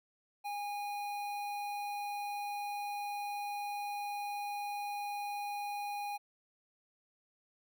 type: tone with notch filter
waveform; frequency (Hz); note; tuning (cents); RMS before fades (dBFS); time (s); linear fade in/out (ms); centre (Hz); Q
square; 819; G#5; -24; -39; 0.44-6.18; 20; 6900; 1.2
effects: none